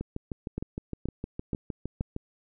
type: two click trains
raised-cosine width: 3 ms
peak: -18 / -20 dBFS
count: 4 / 15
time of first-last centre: 0.58-2.009 / 0.01-2.164 s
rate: 2.1 / 6.5 Hz
effects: none